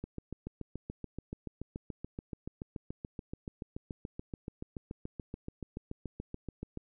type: click train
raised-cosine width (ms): 3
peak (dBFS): -26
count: 48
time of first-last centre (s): 0.04-6.774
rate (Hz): 6.98
effects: none